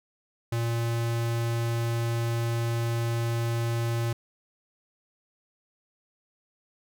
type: tone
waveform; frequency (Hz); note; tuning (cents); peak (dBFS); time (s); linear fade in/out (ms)
square; 116.54; A#2; 0; -26; 0.52-4.13; 5
effects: none